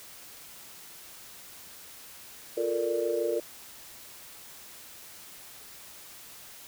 sine chord, Bb major seventh, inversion second, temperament equal, 349.2 / 440 / 466.2 / 587.3 Hz, F4 / A4 / Bb4 / D5, 0 / 0 / 0 / 0 cents, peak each -32 / -33 / -29 / -32 dBFS, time 2.57-3.4 s, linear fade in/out 5 ms, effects tanh soft clip ceiling -15 dBFS + white hiss -48 dBFS RMS until 6.67 s

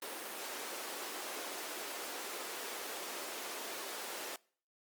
pink high-pass noise, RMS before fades -43 dBFS, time 0.02-4.36 s, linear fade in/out 2 ms, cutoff 330 Hz, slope 24 dB/octave, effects noise-tail reverb RT60 0.5 s tail -24 dB re dry + Opus 32 kbps

